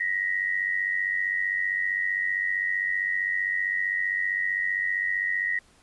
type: tone pair together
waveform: sine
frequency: 1877 / 1972.4 Hz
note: A#6 / B6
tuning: +11 / -3 cents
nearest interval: minor second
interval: 86 cents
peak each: -26 / -28 dBFS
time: 0-5.59 s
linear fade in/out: 5 ms
effects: pink hiss -59 dBFS RMS until 5.82 s + resampled to 24000 Hz